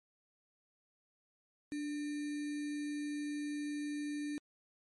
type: tone with sample-and-hold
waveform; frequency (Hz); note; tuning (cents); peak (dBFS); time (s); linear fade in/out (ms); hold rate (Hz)
sine; 293.7; D4; 0; -36; 1.72-4.38; 0; 2100
effects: MP3 48 kbps